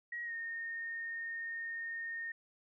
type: tone with pitch glide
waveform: sine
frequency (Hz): 1900 to 1838.5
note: A#6 to A#6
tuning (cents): +33 to -24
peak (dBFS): -38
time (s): 0.12-2.32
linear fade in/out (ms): 5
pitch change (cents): -57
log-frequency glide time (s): 0.24-0.33
effects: none